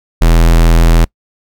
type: tone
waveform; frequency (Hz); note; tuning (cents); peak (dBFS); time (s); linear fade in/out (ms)
square; 41.56; E1; +15; -5; 0.21-1.05; 10
effects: noise-tail reverb RT60 0.1 s tail -26 dB re dry